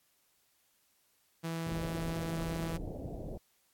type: tone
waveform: sawtooth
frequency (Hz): 164.81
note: E3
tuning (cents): 0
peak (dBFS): -31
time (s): 1.43-2.78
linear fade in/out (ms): 20
type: low-pass noise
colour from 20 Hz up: pink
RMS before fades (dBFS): -41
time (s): 1.66-3.38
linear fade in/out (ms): 10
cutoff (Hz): 710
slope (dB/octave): 48
effects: white hiss -72 dBFS RMS until 3.73 s + AAC 64 kbps